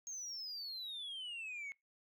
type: exponential sweep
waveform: sine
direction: down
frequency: 6550 to 2175 Hz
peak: -40 dBFS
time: 0.07-1.72 s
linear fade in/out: 0 ms
effects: noise-tail reverb RT60 0.2 s tail -26 dB re dry + tanh soft clip ceiling -41 dBFS